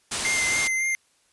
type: low-pass noise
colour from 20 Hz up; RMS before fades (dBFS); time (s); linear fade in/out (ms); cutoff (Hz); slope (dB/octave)
white; -29; 0.11-0.68; 10; 9800; 48
type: tone with vibrato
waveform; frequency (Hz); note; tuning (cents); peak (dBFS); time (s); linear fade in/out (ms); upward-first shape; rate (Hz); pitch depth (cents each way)
square; 2091; C7; -2; -23; 0.25-0.95; 0; sine; 3.6; 19
effects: white hiss -64 dBFS RMS until 1.32 s + resampled to 24000 Hz